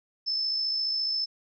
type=tone with amplitude modulation; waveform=sine; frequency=5260 Hz; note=E8; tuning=5 cents flat; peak=-24 dBFS; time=0.26-1.26 s; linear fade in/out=20 ms; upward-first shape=sine; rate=54.5 Hz; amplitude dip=35%; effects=none